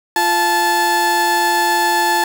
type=tone pair together; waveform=30% pulse; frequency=346.7 / 870.6 Hz; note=F4 / A5; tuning=-13 / -19 cents; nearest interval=octave + major third; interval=1594 cents; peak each=-19 / -11 dBFS; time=0.16-2.24 s; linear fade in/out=2 ms; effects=none